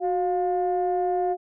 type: tone pair together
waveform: sine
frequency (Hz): 367.5 / 707.1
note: F#4 / F5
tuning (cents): -12 / +21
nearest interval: major seventh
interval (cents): 1133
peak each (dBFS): -23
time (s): 0-1.37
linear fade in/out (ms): 50
effects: tanh soft clip ceiling -16 dBFS